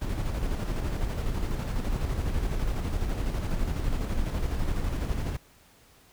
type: noise with tremolo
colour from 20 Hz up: brown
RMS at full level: -27 dBFS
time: 0.01-5.37 s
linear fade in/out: 10 ms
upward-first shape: square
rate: 12 Hz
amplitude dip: 35%
effects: pink hiss -58 dBFS RMS until 6.12 s